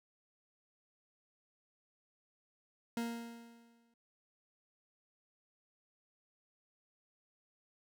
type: tone with exponential decay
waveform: 40% pulse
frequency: 233.1 Hz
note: A#3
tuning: in tune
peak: -33 dBFS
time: 2.97-3.94 s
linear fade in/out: 2 ms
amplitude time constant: 210 ms
effects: none